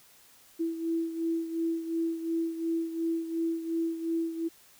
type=beating tone pair; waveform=sine; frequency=329.6 / 332.4 Hz; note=E4 / E4; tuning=0 / +15 cents; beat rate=2.8 Hz; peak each=-29 / -35 dBFS; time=0.59-4.49 s; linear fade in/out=20 ms; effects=white hiss -58 dBFS RMS until 4.79 s